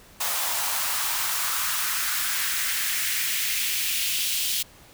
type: noise with high-pass filter sweep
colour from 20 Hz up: white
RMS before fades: -26 dBFS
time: 0.2-4.63 s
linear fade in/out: 10 ms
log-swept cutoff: 750 to 3200 Hz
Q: 2
effects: pink hiss -51 dBFS RMS until 4.93 s